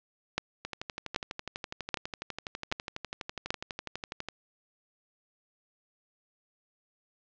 two click trains, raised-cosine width 0.2 ms, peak -10 / -18 dBFS, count 5 / 45, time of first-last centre 0.38-3.505 / 0.65-4.286 s, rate 1.28 / 12.1 Hz, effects low-pass 5000 Hz 12 dB/octave

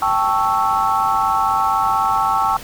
sine chord, A dominant seventh, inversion third, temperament equal, 784 / 880 / 1108.7 / 1318.5 Hz, G5 / A5 / C#6 / E6, 0 / 0 / 0 / 0 cents, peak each -20 dBFS, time 0.02-2.57 s, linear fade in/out 2 ms, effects pink hiss -35 dBFS RMS until 2.63 s

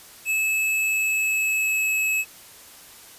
square tone with pitch glide, 2600 to 2582 Hz, E7 to E7, -24 to -37 cents, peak -21 dBFS, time 0.25-2.25 s, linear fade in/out 50 ms, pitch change -13 cents, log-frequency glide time 0.78-1.93 s, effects white hiss -46 dBFS RMS until 3.18 s + resampled to 32000 Hz

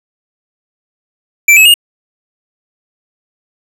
square tone with pitch steps, 2338 / 2579 / 2845 Hz, D7 / E7 / F7, -8 / -39 / +31 cents, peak -3 dBFS, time 1.48-1.741 s, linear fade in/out 5 ms, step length 87 ms, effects none

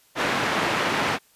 white band-pass noise, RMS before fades -24 dBFS, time 0.15-1.19 s, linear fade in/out 50 ms, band 130 to 1900 Hz, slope 12 dB/octave, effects white hiss -59 dBFS RMS until 1.35 s + resampled to 32000 Hz

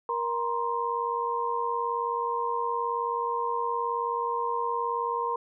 sine tone cluster, 470.5 / 945 / 1044 Hz, A#4 / A#5 / C6, +16 / +23 / -4 cents, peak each -32 / -30 / -30 dBFS, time 0.09-5.36 s, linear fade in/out 2 ms, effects none

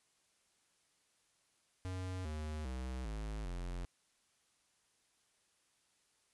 square tone with pitch steps, 92.5 / 76.89 / 63.91 / 53.13 / 44.16 Hz, F#2 / D#2 / C2 / G#1 / F1, 0 / -20 / -40 / +40 / +20 cents, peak -40 dBFS, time 1.85-3.85 s, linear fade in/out 0 ms, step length 400 ms, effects white hiss -75 dBFS RMS until 6.33 s + resampled to 24000 Hz

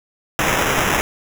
white noise with sample-and-hold, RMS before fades -18 dBFS, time 0.39-1.01 s, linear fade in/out 0 ms, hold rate 4410 Hz, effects none

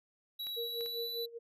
square tone with pitch glide, 3894 to 3969 Hz, B7 to B7, -25 to +8 cents, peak -38 dBFS, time 0.39-1.26 s, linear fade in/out 10 ms, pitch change +33 cents, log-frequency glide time 0.57-1.11 s
clicks, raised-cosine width 0.2 ms, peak -33 dBFS, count 3, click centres 0.469 / 0.809 / 0.861 s
sine tone with tremolo, 466.2 Hz, A#4, in tune, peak -36 dBFS, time 0.56-1.39 s, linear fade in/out 20 ms, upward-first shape sine, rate 5 Hz, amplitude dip 85%
effects none

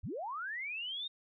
sine linear sweep, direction up, 46.25 to 3729 Hz, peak -37 dBFS, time 0.03-1.08 s, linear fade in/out 10 ms, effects none

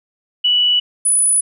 sine tone pair in turn, 2952 / 9929 Hz, F#7 / D#9, -5 / -5 cents, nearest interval octave + major sixth, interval 2100 cents, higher second, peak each -11 dBFS, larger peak neither, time 0.44-0.8 / 1.05-1.41 s, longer neither, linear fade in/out 10 ms, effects none

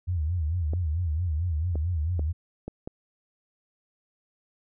sine tone with vibrato, 82.41 Hz, E2, in tune, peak -24 dBFS, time 0.07-2.33 s, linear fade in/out 20 ms, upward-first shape sine, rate 4.5 Hz, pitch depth 170 cents each way
clicks, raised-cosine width 2 ms, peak -21 dBFS, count 5, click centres 0.735 / 1.756 / 2.194 / 2.68 / 2.875 s
effects none

